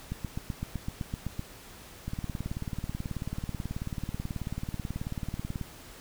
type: two click trains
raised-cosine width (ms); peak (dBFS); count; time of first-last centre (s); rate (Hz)
5; -21 / -20; 66 / 11; 2.08-5.613 / 0.12-1.394; 18.4 / 7.85
effects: pink hiss -49 dBFS RMS until 6 s